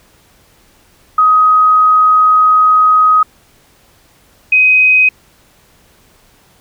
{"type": "tone pair in turn", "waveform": "sine", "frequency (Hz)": [1258, 2516], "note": ["D#6", "D#7"], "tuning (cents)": [19, 19], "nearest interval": "octave", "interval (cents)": 1200, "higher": "second", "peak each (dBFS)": -5, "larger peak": "neither", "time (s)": [[1.18, 3.23], [4.52, 5.09]], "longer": "first", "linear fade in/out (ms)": 5, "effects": ["pink hiss -49 dBFS RMS until 6.6 s"]}